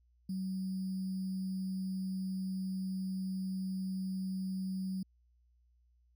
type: tone with sample-and-hold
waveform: sine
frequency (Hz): 188.6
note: F#3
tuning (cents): +33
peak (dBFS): -34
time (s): 0.29-5.03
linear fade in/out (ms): 5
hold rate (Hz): 4900
effects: added 60 Hz sine -66 dBFS peak until 6.15 s